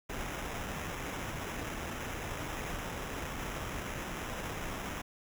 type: noise with sample-and-hold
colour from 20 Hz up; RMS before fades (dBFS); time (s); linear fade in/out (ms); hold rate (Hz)
pink; -39; 0.09-5.02; 10; 4410
effects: none